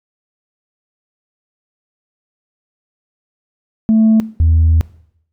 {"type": "tone pair in turn", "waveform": "sine", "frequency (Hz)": [220.4, 80.9], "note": ["A3", "E2"], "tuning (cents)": [3, -32], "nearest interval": "octave + perfect fourth", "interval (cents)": 1735, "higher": "first", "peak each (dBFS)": -6, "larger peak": "neither", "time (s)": [[3.89, 4.2], [4.4, 4.81]], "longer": "second", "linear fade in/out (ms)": 0, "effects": ["noise-tail reverb RT60 0.7 s tail -21 dB re dry", "tanh soft clip ceiling -5 dBFS"]}